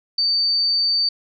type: tone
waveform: sine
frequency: 4589 Hz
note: D8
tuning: 41 cents flat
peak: -16 dBFS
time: 0.18-1.09 s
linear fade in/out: 5 ms
effects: none